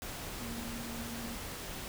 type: tone in noise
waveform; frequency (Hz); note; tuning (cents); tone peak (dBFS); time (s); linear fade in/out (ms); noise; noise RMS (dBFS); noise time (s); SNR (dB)
sine; 233.1; A#3; 0; -42; 0.42-1.35; 0; pink; -42; 0.02-1.88; -3
effects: none